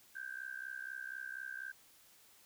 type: tone with amplitude modulation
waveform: sine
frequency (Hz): 1568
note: G6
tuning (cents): 0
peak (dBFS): -38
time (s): 0.15-1.72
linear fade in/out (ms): 10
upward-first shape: sine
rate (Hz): 64.1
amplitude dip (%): 90
effects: white hiss -64 dBFS RMS until 2.45 s